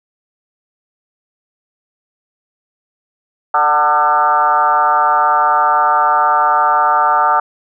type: tone with frequency modulation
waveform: sine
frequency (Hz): 1046.5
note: C6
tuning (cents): 0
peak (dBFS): -9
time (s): 3.54-7.4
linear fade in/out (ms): 5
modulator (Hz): 151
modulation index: 2.3
effects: none